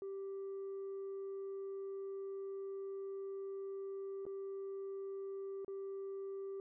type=tone with dropouts; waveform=sine; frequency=390.9 Hz; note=G4; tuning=5 cents flat; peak=-39 dBFS; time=0.02-6.6 s; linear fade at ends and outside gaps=1 ms; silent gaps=4.254-4.265 / 5.647-5.68 s; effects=tanh soft clip ceiling -40 dBFS